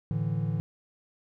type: chord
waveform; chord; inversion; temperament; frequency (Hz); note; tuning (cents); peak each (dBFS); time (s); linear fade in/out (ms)
triangle; A suspended fourth; none; just; 110 / 146.67 / 165; A2 / D3 / E3; 0 / -2 / +2; -29; 0.11-0.6; 0
effects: none